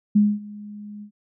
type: tone with ADSR envelope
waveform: sine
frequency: 207.7 Hz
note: G#3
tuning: in tune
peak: -11 dBFS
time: 0.15-1.11 s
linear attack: 12 ms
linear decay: 230 ms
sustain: -23 dB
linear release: 88 ms
effects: none